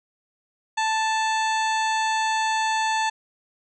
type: harmonic tone with a mistuned harmonic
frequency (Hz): 880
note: A5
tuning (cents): 0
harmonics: 1 / 2 / 3 / 4 / 5 / 7 / 8 / 9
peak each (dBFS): -22 / -28 / -32 / -34 / -36 / -39 / -40 / -41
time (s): 0.77-3.1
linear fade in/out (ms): 10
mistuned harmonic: 8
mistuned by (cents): -62
effects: none